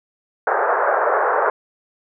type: band-pass noise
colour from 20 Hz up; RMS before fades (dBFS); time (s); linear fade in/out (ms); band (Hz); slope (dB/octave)
pink; -18; 0.47-1.5; 2; 440 to 1600; 48
effects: none